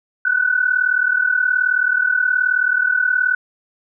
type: tone pair together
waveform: sine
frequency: 1472.2 / 1511 Hz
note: F#6 / F#6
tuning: -9 / +36 cents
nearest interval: unison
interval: 45 cents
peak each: -17 dBFS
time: 0.25-3.35 s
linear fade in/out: 5 ms
effects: none